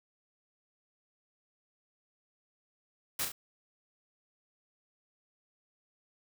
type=noise with echo; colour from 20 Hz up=white; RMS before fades=-33 dBFS; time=3.19-3.25 s; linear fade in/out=5 ms; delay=35 ms; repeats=2; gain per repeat=-5 dB; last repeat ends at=3.32 s; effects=none